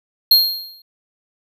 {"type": "tone with exponential decay", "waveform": "square", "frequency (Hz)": 4231, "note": "C8", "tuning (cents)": 19, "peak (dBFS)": -6, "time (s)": [0.31, 0.82], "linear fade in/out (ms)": 5, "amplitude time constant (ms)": 110, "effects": []}